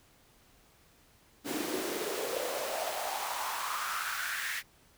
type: noise with high-pass filter sweep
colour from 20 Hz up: pink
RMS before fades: -35 dBFS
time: 1.44-4.63 s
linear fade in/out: 50 ms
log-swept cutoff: 280 to 1900 Hz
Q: 4.5
effects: pink hiss -63 dBFS RMS until 4.97 s